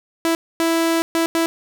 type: tone bursts at uneven times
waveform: sawtooth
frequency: 330 Hz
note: E4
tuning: 2 cents sharp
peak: -12 dBFS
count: 4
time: 0.25-0.35 / 0.6-1.02 / 1.15-1.26 / 1.35-1.46 s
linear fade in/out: 0 ms
effects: none